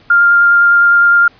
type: tone with vibrato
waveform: sine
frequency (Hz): 1400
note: F6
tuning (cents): +4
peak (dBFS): -5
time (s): 0.1-1.28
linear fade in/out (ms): 5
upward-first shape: sine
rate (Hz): 9.8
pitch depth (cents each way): 9
effects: pink hiss -46 dBFS RMS until 1.39 s + resampled to 11025 Hz